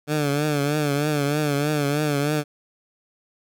15% pulse tone with vibrato, 146.7 Hz, D3, 2 cents flat, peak -14 dBFS, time 0.07-2.44 s, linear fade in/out 50 ms, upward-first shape triangle, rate 3.2 Hz, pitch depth 85 cents each way, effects none

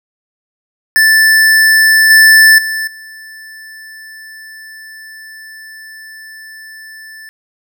square tone with level steps, 1760 Hz, A6, in tune, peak -6 / -3 / -16 / -31 dBFS, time 0.96-7.29 s, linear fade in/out 0 ms, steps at 2.1 / 2.58 / 2.87 s, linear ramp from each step 5 ms, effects none

